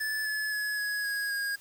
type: tone with pitch steps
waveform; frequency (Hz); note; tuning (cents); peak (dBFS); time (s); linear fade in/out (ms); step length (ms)
square; 1739 / 1717 / 1695.4 / 1674 / 1652.8 / 1631.9; A6 / A6 / G#6 / G#6 / G#6 / G#6; -21 / -43 / +35 / +13 / -9 / -31; -30; 0-1.56; 10; 260
effects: white hiss -55 dBFS RMS until 1.6 s